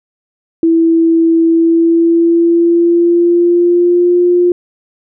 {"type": "tone with pitch glide", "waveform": "sine", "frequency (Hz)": [329.6, 353.3], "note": ["E4", "F4"], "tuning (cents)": [0, 20], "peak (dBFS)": -6, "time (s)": [0.63, 4.52], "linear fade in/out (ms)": 2, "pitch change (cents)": 120, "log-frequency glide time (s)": [1.46, 4.19], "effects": []}